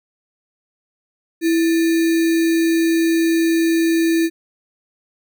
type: tone with sample-and-hold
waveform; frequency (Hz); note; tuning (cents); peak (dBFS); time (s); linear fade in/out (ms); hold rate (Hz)
sine; 329.6; E4; 0; -13; 1.41-4.3; 50; 2100
effects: none